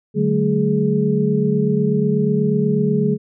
sine tone cluster, 148.1 / 188.5 / 216.6 / 419 Hz, D3 / F#3 / A3 / G#4, +15 / +32 / -27 / +15 cents, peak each -20 dBFS, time 0.14-3.18 s, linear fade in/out 50 ms, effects none

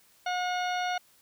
harmonic tone, 723 Hz, F#5, 40 cents flat, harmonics 1 / 2 / 3 / 4 / 5 / 6 / 8, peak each -29 / -35 / -39 / -41 / -43 / -45 / -47 dBFS, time 0.26-0.98 s, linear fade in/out 5 ms, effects white hiss -62 dBFS RMS until 1.21 s

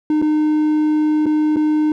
triangle tone with dropouts, 305.4 Hz, D#4, 32 cents flat, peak -11 dBFS, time 0.1-1.92 s, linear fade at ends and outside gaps 2 ms, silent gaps 0.217-0.223 / 1.258-1.264 / 1.561-1.567 s, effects none

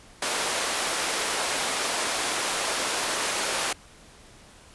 pink high-pass noise, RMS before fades -27 dBFS, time 0.22-3.73 s, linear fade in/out 5 ms, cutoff 500 Hz, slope 12 dB/octave, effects pink hiss -51 dBFS RMS until 4.74 s + resampled to 24000 Hz

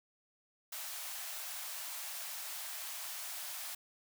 white high-pass noise, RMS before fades -43 dBFS, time 0.72-3.75 s, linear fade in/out 5 ms, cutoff 590 Hz, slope 96 dB/octave, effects none

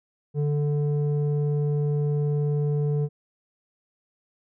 square tone with low-pass filter, 146.83 Hz, D3, in tune, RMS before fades -24 dBFS, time 0.34-3.09 s, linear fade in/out 50 ms, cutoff 360 Hz, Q 2.3, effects none

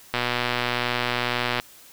click train, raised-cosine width 0.3 ms, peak -7 dBFS, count 179, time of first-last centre 0.14-1.599 s, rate 122 Hz, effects white hiss -49 dBFS RMS until 1.92 s

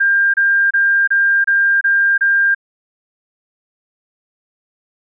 sine tone bursts, 1598 Hz, G6, 33 cents sharp, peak -10 dBFS, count 7, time 0-2.548 s, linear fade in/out 10 ms, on 340 ms, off 28 ms, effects none

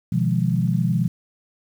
sine chord, F half-diminished seventh, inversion second, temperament equal with one note detuned, 125.56 / 155.56 / 174.61 / 207.7 Hz, Cb3 / Eb3 / F3 / Ab3, +29 / 0 / 0 / 0 cents, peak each -22 / -25 / -21 / -27 dBFS, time 0.12-1.08 s, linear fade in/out 5 ms, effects 8-bit

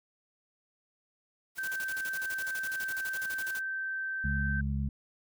white noise with tremolo, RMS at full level -42 dBFS, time 1.55-3.62 s, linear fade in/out 50 ms, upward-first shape square, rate 12 Hz, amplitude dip 80%
sine tone, 1554 Hz, G6, 16 cents flat, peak -32 dBFS, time 1.58-4.61 s, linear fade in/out 5 ms
harmonic tone, 69.3 Hz, C#2, in tune, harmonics 1 / 2 / 3, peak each -31 / -34 / -36 dBFS, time 4.24-4.89 s, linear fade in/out 5 ms
effects none

